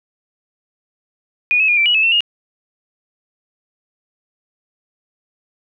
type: tone with pitch steps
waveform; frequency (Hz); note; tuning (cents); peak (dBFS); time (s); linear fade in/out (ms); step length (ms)
sine; 2457 / 2578 / 2430 / 2341 / 2920 / 2600 / 2698 / 2850; D#7 / E7 / D#7 / D7 / F#7 / E7 / E7 / F7; -22 / -39 / -42 / -6 / -24 / -24 / +40 / +34; -11; 1.51-2.206; 0; 87
effects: none